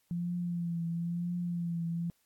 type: tone with vibrato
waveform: sine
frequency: 171.6 Hz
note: F3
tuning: 30 cents flat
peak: -31 dBFS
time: 0.11-2.1 s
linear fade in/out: 0 ms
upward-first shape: triangle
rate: 1 Hz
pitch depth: 47 cents each way
effects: white hiss -73 dBFS RMS until 2.25 s + AAC 64 kbps